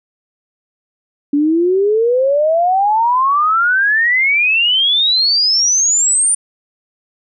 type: exponential sweep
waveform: sine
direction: up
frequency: 282.6 to 9290 Hz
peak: -10 dBFS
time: 1.33-6.35 s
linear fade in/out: 5 ms
effects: none